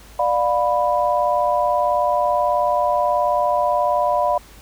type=chord; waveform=sine; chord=B diminished; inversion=first; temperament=just; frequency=592.7 / 711.2 / 987.8 Hz; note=D5 / F5 / B5; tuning=+16 / +31 / 0 cents; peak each=-20 dBFS; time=0.19-4.38 s; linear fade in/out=5 ms; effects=added 51 Hz sine -44 dBFS peak until 4.61 s + pink hiss -46 dBFS RMS until 4.61 s